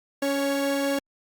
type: tone pair together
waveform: 45% pulse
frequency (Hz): 279.6 / 554.4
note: C#4 / C#5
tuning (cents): +15 / 0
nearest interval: octave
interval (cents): 1185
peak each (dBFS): -26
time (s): 0.22-0.99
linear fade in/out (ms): 5
effects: Opus 48 kbps